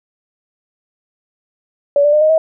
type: tone with pitch steps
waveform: sine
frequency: 571 / 587.4 / 604.3 / 621.6 / 639.4 Hz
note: D5 / D5 / D5 / D#5 / D#5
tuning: -49 / 0 / +49 / -2 / +47 cents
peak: -8 dBFS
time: 1.96-2.38 s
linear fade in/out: 2 ms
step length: 84 ms
effects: none